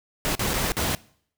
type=noise with dropouts; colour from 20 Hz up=pink; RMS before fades=-25 dBFS; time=0.25-0.95 s; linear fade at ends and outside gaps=0 ms; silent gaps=0.352-0.394 / 0.534-0.539 / 0.72-0.768 s; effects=noise-tail reverb RT60 0.6 s tail -22 dB re dry